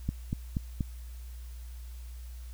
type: click train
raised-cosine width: 5 ms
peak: -17 dBFS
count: 4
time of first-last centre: 0.09-0.808 s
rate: 4.18 Hz
effects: added 60 Hz sine -40 dBFS peak until 2.53 s + white hiss -58 dBFS RMS until 2.53 s